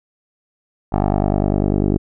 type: tone with low-pass filter sweep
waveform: 10% pulse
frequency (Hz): 50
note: G1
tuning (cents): +35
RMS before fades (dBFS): -17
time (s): 0.92-1.98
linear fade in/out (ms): 10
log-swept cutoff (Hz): 860 to 400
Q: 2.2
effects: none